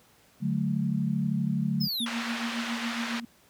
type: chord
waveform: sine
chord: D major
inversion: none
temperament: equal with one note detuned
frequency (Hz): 146.83 / 185 / 217.6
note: D3 / F#3 / A3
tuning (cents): 0 / 0 / -19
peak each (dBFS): -29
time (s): 0.4-1.89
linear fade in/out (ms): 50
type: linear sweep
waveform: square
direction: down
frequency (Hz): 5330 to 3279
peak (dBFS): -29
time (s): 1.8-2.06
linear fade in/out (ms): 20
type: tone with tremolo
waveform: sine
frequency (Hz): 233.4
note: A#3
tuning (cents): +2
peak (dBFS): -28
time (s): 2-3.25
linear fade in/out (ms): 5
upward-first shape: triangle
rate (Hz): 7.2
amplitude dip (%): 75
type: band-pass noise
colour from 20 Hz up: pink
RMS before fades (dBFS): -35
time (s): 2.06-3.2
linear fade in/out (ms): 2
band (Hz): 1100 to 3600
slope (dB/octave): 12
effects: pink hiss -60 dBFS RMS until 3.49 s + high-pass 80 Hz 12 dB/octave